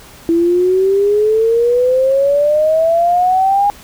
sine exponential sweep, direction up, 330.6 to 821 Hz, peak -9 dBFS, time 0.29-3.7 s, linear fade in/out 0 ms, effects pink hiss -39 dBFS RMS until 3.83 s

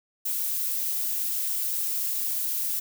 violet noise, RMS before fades -28 dBFS, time 0.25-2.8 s, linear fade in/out 10 ms, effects none

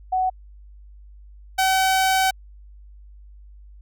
sine / sawtooth tone pair in turn, 746 / 760.8 Hz, F#5 / F#5, +14 / +48 cents, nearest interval unison, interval 34 cents, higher second, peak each -18 / -13 dBFS, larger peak second, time 0.12-0.3 / 1.58-2.31 s, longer second, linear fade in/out 10 ms, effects added 50 Hz sine -42 dBFS peak until 3.81 s

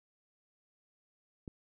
click, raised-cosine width 3 ms, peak -30 dBFS, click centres 1.478 s, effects none

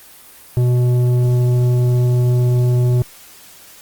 sine tone with tanh clipping, 123.47 Hz, B2, in tune, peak -13 dBFS, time 0.57-3.02 s, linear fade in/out 0 ms, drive 10 dB, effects white hiss -42 dBFS RMS until 3.81 s + Opus 32 kbps

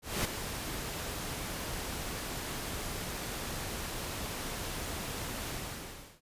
pink noise with ADSR envelope, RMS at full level -30 dBFS, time 0.02-6.21 s, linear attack 230 ms, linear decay 6 ms, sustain -8 dB, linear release 710 ms, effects resampled to 32000 Hz

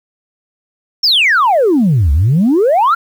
sine exponential two-way sweep, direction down then up, 5588 to 66.8 to 1434 Hz, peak -6 dBFS, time 1.03-2.95 s, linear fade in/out 10 ms, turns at 2.12 s, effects tanh soft clip ceiling -5 dBFS + 7-bit

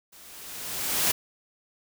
white noise with level ramp, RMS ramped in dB -51 to -22 dBFS, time 0.12-1.12 s, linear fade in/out 10 ms, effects none

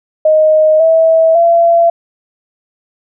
sine tone with pitch steps, 622.3 / 649.5 / 677.8 Hz, D#5 / E5 / E5, 0 / -26 / +48 cents, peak -5 dBFS, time 0.25-1.9 s, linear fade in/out 5 ms, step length 550 ms, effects none

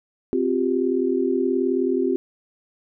sine chord, C suspended fourth, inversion none, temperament equal with one note detuned, 261.6 / 353.1 / 392 Hz, C4 / F4 / G4, 0 / +19 / 0 cents, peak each -23 dBFS, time 0.33-2.16 s, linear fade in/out 0 ms, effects none

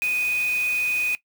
sine tone in noise, 2489 Hz, D#7, in tune, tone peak -21 dBFS, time 0.02-1.15 s, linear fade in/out 0 ms, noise white, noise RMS -37 dBFS, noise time 0.02-1.15 s, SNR +13 dB, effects noise-tail reverb RT60 0.1 s tail -18 dB re dry

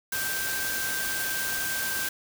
sine tone in noise, 1568 Hz, G6, in tune, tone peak -31 dBFS, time 0.12-2.09 s, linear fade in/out 5 ms, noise white, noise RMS -31 dBFS, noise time 0.12-2.09 s, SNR -3 dB, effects none

